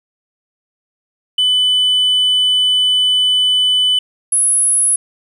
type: tone pair in turn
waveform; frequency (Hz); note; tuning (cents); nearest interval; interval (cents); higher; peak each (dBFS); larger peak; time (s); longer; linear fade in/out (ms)
sine; 3000 / 10691; F#7 / E9; +23 / +23; octave + minor seventh; 2200; second; -8; neither; 1.38-3.99 / 4.32-4.96; first; 5
effects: tanh soft clip ceiling -9 dBFS + 8-bit